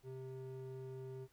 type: ring-modulated tone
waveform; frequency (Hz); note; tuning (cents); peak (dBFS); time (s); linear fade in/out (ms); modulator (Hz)
triangle; 261.6; C4; 0; -40; 0.03-1.28; 50; 132
effects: pink hiss -73 dBFS RMS until 1.32 s